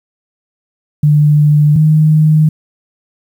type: tone pair in turn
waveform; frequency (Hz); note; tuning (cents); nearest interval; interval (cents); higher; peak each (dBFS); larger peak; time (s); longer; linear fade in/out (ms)
sine; 148.9 / 154.72; D3 / D#3; +24 / -9; minor second; 67; second; -5; neither; 1.03-1.76 / 1.76-2.49; neither; 5
effects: 7-bit